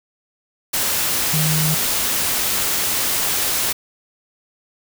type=tone in noise; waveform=sine; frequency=155.56 Hz; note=D#3; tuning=in tune; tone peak=-18 dBFS; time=1.33-1.75 s; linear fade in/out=10 ms; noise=white; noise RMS=-20 dBFS; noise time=0.73-3.73 s; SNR=-1 dB; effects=none